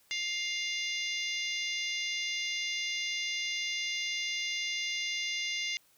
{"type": "harmonic tone with a mistuned harmonic", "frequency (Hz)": 702, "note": "F5", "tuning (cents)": 9, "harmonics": [3, 4, 5, 6, 7, 8, 9], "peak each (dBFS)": [-35, -38, -39, -45, -42, -48, -43], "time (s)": [0.11, 5.77], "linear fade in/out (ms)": 0, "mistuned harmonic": 6, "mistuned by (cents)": -49, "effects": ["white hiss -66 dBFS RMS until 5.97 s"]}